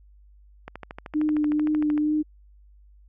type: click train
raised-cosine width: 0.5 ms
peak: -21 dBFS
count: 18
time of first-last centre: 0.68-1.978 s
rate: 13.1 Hz
type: tone with vibrato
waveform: sine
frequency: 302 Hz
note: D4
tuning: 48 cents sharp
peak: -20 dBFS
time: 1.14-2.23 s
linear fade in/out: 20 ms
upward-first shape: triangle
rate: 2.2 Hz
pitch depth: 23 cents each way
effects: added 50 Hz sine -50 dBFS peak until 3.08 s